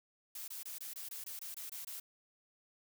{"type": "noise bursts", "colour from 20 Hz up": "blue", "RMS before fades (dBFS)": -45, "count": 11, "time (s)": [0.35, 2], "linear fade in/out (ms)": 5, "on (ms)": 130, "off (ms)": 22, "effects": []}